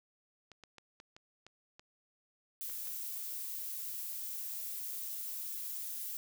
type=clicks; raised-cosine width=0.2 ms; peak=-35 dBFS; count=9; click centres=0.517 / 0.637 / 0.783 / 1.001 / 1.165 / 1.466 / 1.795 / 2.698 / 2.872 s
type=noise; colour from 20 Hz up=violet; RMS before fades=-41 dBFS; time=2.61-6.17 s; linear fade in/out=0 ms
effects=none